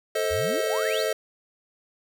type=chord; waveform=square; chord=A diminished; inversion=none; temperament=just; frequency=440 / 528 / 633.6 Hz; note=A4 / C5 / Eb5; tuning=0 / +16 / +31 cents; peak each=-28 / -30 / -28 dBFS; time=0.15-1.13 s; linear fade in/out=5 ms
type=exponential sweep; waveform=sine; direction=up; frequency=66.2 to 5030 Hz; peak=-31 dBFS; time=0.3-1.04 s; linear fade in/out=20 ms
effects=none